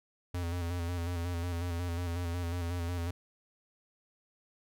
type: tone with vibrato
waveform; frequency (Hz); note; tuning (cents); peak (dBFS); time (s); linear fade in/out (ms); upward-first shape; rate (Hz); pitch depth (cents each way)
square; 86.6; F2; -14; -33; 0.34-3.11; 5; square; 5.5; 38
effects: none